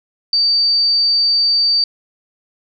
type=tone; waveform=sine; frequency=4620 Hz; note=D8; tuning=29 cents flat; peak=-11 dBFS; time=0.33-1.84 s; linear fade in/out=2 ms; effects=none